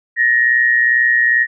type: tone pair together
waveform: sine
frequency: 1757.7 / 1880 Hz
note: A6 / A#6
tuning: -2 / +14 cents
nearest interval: minor second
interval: 116 cents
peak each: -17 / -11 dBFS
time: 0.16-1.47 s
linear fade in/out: 50 ms
effects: none